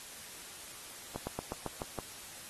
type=slowing click train; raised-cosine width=1 ms; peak=-23 dBFS; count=7; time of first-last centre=1.16-1.988 s; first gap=110 ms; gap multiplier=1.09; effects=white hiss -48 dBFS RMS until 2.49 s + AAC 32 kbps